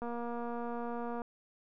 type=click train; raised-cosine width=1 ms; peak=-27 dBFS; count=285; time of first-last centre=0.02-1.218 s; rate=237 Hz; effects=none